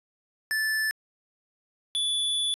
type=tone pair in turn; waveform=square; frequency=1751 / 3454 Hz; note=A6 / A7; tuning=-9 / -33 cents; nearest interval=octave; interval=1176 cents; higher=second; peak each=-25 dBFS; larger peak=neither; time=0.51-0.91 / 1.95-2.54 s; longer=second; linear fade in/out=0 ms; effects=resampled to 32000 Hz